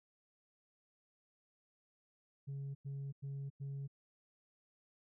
sine tone bursts, 138.59 Hz, C#3, in tune, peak -38 dBFS, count 4, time 2.47-3.878 s, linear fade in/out 20 ms, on 280 ms, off 96 ms, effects tanh soft clip ceiling -39 dBFS

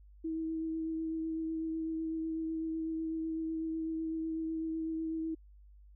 sine tone with vibrato, 322.1 Hz, E4, 40 cents flat, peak -33 dBFS, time 0.24-5.35 s, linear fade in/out 10 ms, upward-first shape triangle, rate 8 Hz, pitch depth 16 cents each way, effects added 50 Hz sine -54 dBFS peak until 5.95 s

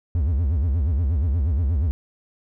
triangle tone with vibrato, 76 Hz, D#2, 40 cents flat, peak -16 dBFS, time 0.15-1.91 s, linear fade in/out 0 ms, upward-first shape sine, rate 8.4 Hz, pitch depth 280 cents each way, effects none

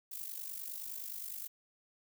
violet noise with amplitude modulation, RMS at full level -40 dBFS, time 0.11-1.48 s, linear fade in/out 10 ms, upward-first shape sine, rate 49.7 Hz, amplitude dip 70%, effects none

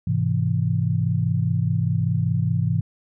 sine chord, Ab augmented, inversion none, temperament equal with one note detuned, 103.83 / 128.79 / 164.81 Hz, Ab2 / C3 / E3, 0 / -27 / 0 cents, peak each -23 dBFS, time 0.07-2.81 s, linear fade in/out 5 ms, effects none

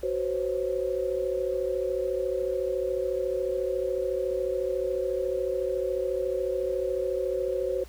sine tone cluster, 373.3 / 506 / 540 Hz, F#4 / B4 / C#5, +15 / +42 / -45 cents, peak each -30 dBFS, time 0.03-7.84 s, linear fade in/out 5 ms, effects added 60 Hz sine -45 dBFS peak until 7.88 s + pink hiss -53 dBFS RMS until 7.88 s

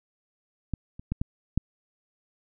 clicks, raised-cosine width 5 ms, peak -16 / -28 / -15 / -15 / -10 dBFS, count 5, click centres 0.737 / 0.995 / 1.12 / 1.215 / 1.576 s, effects none

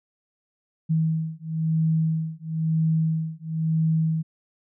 sine beating tone pair, 159.7 / 160.7 Hz, D#3 / E3, +45 / -44 cents, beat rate 1 Hz, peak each -24 dBFS, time 0.89-4.23 s, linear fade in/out 20 ms, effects none

